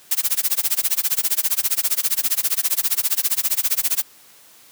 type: noise with tremolo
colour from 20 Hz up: blue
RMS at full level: -17 dBFS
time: 0.11-4.03 s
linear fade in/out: 5 ms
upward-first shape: sine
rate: 15 Hz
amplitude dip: 100%
effects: white hiss -49 dBFS RMS until 4.71 s + high-pass 100 Hz 12 dB/octave